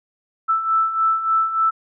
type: beating tone pair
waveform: sine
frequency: 1318.5 / 1321.9 Hz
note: E6 / E6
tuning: 0 / +4 cents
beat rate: 3.4 Hz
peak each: -23 / -17 dBFS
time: 0.48-1.71 s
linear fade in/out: 20 ms
effects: none